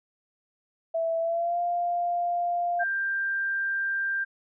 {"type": "tone with pitch glide", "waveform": "sine", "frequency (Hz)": [659.3, 698.5], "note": ["E5", "F5"], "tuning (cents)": [0, 0], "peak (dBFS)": -24, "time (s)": [0.94, 2.84], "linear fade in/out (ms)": 10, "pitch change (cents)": 100, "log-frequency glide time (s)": [1.19, 1.59]}
{"type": "tone", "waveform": "sine", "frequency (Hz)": 1585, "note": "G6", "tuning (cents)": 19, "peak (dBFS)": -25, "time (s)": [2.79, 4.25], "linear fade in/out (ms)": 20}
{"effects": []}